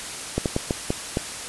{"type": "slowing click train", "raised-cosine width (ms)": 2, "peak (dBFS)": -8, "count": 6, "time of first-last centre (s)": [0.38, 1.171], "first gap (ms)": 78, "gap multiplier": 1.36, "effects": ["white hiss -33 dBFS RMS until 1.48 s", "resampled to 24000 Hz"]}